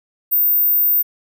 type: tone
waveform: sine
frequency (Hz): 14550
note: A#9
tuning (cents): -43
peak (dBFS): -12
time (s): 0.31-1.03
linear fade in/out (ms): 20
effects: none